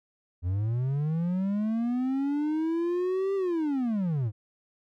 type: linear two-way sweep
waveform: triangle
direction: up then down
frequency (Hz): 84.5 to 396 to 97.8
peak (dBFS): -23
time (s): 0.42-4.32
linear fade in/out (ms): 50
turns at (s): 3.35
effects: none